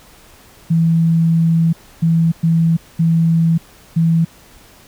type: tone bursts at uneven times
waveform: sine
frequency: 164.81 Hz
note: E3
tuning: in tune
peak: -10 dBFS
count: 5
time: 0.7-1.73 / 2.02-2.32 / 2.43-2.77 / 2.99-3.58 / 3.96-4.25 s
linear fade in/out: 10 ms
effects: pink hiss -45 dBFS RMS until 4.87 s